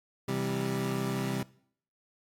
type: chord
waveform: 25% pulse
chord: C major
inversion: none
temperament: equal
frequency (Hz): 130.81 / 164.81 / 196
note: C3 / E3 / G3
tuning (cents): 0 / 0 / 0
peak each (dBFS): -29 / -35 / -30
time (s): 0.28-1.43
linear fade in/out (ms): 5
effects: noise-tail reverb RT60 0.6 s tail -21 dB re dry + AAC 64 kbps